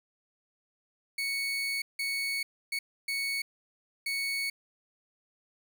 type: tone bursts at uneven times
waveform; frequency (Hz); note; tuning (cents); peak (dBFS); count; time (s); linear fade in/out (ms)
30% pulse; 2220; C#7; +2; -27; 5; 1.18-1.82 / 1.99-2.43 / 2.72-2.79 / 3.08-3.42 / 4.06-4.5; 5
effects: 11-bit